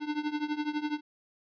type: tone with tremolo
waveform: square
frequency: 299.4 Hz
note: D4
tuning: 33 cents sharp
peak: -27 dBFS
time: 0-1.01 s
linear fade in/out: 50 ms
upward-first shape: triangle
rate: 12 Hz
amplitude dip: 90%
effects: resampled to 11025 Hz